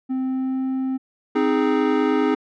triangle tone with pitch glide, 260.5 to 262.6 Hz, C4 to C4, -7 to +6 cents, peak -19 dBFS, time 0.09-0.98 s, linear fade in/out 20 ms, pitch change +13 cents, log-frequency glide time 0.23-0.64 s
square chord, Ab major, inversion first, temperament equal, 261.6 / 311.1 / 415.3 Hz, C4 / Eb4 / Ab4, 0 / 0 / 0 cents, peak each -22 dBFS, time 1.35-2.35 s, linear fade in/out 10 ms
effects low-pass 2000 Hz 12 dB/octave

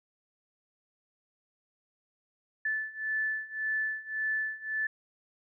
sine beating tone pair, 1746 / 1747.8 Hz, A6 / A6, -14 / -12 cents, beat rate 1.8 Hz, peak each -34 / -32 dBFS, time 2.65-4.87 s, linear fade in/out 5 ms, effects none

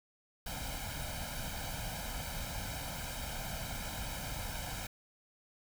pink noise with comb filter, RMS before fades -40 dBFS, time 0.46-4.87 s, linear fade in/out 5 ms, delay 1.3 ms, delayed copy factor +0.8, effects none

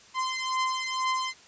sawtooth beating tone pair, 1035 / 1037.1 Hz, C6 / C6, -19 / -16 cents, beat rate 2.1 Hz, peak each -26 dBFS, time 0.14-1.34 s, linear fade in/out 50 ms, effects white hiss -53 dBFS RMS until 1.47 s + resampled to 16000 Hz

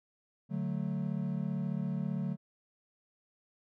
triangle chord, D major, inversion none, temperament equal, 146.83 / 185 / 220 Hz, D3 / F#3 / A3, 0 / 0 / 0 cents, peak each -34 / -33 / -36 dBFS, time 0.49-2.37 s, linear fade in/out 50 ms, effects none

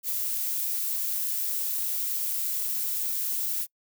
violet noise, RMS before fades -29 dBFS, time 0.03-3.67 s, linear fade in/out 50 ms, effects noise-tail reverb RT60 0.1 s tail -25 dB re dry

